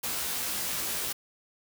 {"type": "noise with comb filter", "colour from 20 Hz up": "white", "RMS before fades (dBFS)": -32, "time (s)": [0.03, 1.13], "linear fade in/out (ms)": 10, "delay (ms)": 16, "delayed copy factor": 0.95, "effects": []}